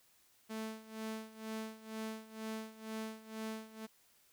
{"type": "tone with tremolo", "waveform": "sawtooth", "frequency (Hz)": 220, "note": "A3", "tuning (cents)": 0, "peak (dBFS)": -35, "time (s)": [0.49, 3.87], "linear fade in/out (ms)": 20, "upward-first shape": "sine", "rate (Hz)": 2.1, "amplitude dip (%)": 85, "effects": ["white hiss -69 dBFS RMS until 4.32 s"]}